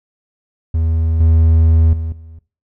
triangle tone with level steps, 81 Hz, E2, 30 cents flat, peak -11 / -6 / -17 / -32 dBFS, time 0.74-2.39 s, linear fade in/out 5 ms, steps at 1.2 / 1.93 / 2.12 s, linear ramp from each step 2 ms, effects noise-tail reverb RT60 0.3 s tail -18 dB re dry

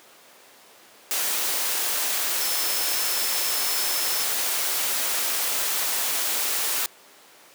sine tone in noise, 5274 Hz, E8, in tune, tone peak -31 dBFS, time 2.41-4.24 s, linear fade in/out 0 ms, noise white, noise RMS -25 dBFS, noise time 1.11-6.86 s, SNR -9 dB, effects pink hiss -50 dBFS RMS until 7.54 s + high-pass 400 Hz 12 dB/octave

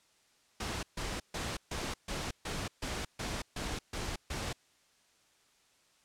pink noise bursts, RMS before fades -37 dBFS, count 11, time 0.6-4.53 s, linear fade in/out 5 ms, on 230 ms, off 140 ms, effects white hiss -68 dBFS RMS until 6.04 s + low-pass 8000 Hz 12 dB/octave

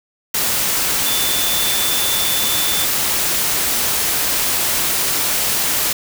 sine tone in noise, 3520 Hz, A7, in tune, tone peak -22 dBFS, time 1.06-2.85 s, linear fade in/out 5 ms, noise white, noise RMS -18 dBFS, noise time 0.34-5.93 s, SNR -7 dB, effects none

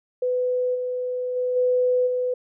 sine tone with level steps, 500 Hz, B4, 21 cents sharp, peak -20 / -24 / -21 / -17 / -21 dBFS, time 0.22-2.34 s, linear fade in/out 5 ms, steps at 0.74 / 1.35 / 1.55 / 2.06 s, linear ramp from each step 20 ms, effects none

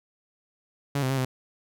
sawtooth tone with pitch steps, 141.1 / 130.1 / 134.9 / 129 Hz, C#3 / C3 / C#3 / C3, +31 / -9 / -47 / -24 cents, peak -20 dBFS, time 0.95-1.25 s, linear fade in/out 5 ms, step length 75 ms, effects none

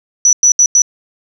sine tone bursts at uneven times, 5920 Hz, F#8, in tune, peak -4 dBFS, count 4, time 0.25-0.33 / 0.43-0.52 / 0.59-0.66 / 0.75-0.82 s, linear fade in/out 2 ms, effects tanh soft clip ceiling 0 dBFS

